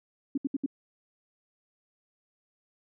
sine tone bursts, 276 Hz, C#4, 7 cents flat, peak -25 dBFS, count 4, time 0.35-0.662 s, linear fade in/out 5 ms, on 27 ms, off 68 ms, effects none

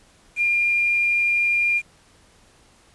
sine tone with quantisation, 2404 Hz, D7, 40 cents sharp, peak -17 dBFS, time 0.36-1.82 s, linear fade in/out 50 ms, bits 7, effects pink hiss -55 dBFS RMS until 2.94 s + resampled to 24000 Hz

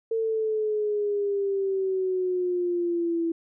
sine exponential sweep, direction down, 452 to 330.8 Hz, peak -23 dBFS, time 0.11-3.32 s, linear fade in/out 5 ms, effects none

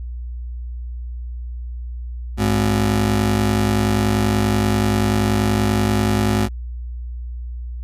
30% pulse ring-modulated tone, 156.8 Hz, D#3, 14 cents sharp, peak -10 dBFS, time 2.37-6.49 s, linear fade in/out 50 ms, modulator 53.2 Hz, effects added 60 Hz sine -26 dBFS peak until 7.83 s + resampled to 32000 Hz

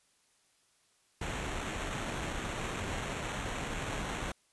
pink noise with sample-and-hold, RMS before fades -37 dBFS, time 1.21-4.32 s, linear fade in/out 5 ms, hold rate 4900 Hz, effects white hiss -70 dBFS RMS until 4.52 s + resampled to 24000 Hz

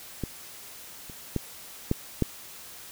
clicks, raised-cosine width 3 ms, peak -16 / -30 / -13 / -10 / -9 dBFS, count 5, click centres 0.237 / 1.098 / 1.363 / 1.914 / 2.223 s, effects white hiss -45 dBFS RMS until 2.91 s

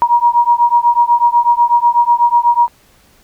sine beating tone pair, 948 / 956.1 Hz, A#5 / A#5, +29 / +44 cents, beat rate 8.1 Hz, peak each -11 dBFS, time 0.02-2.68 s, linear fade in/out 0 ms, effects pink hiss -50 dBFS RMS until 3.23 s

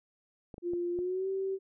clicks, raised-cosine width 2 ms, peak -31 dBFS, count 4, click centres 0.542 / 0.581 / 0.735 / 0.989 s
sine tone with pitch glide, 349.2 to 385.2 Hz, F4 to G4, 0 to -30 cents, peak -30 dBFS, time 0.62-1.59 s, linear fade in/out 50 ms, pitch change +170 cents, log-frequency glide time 0.93-1.28 s
effects none

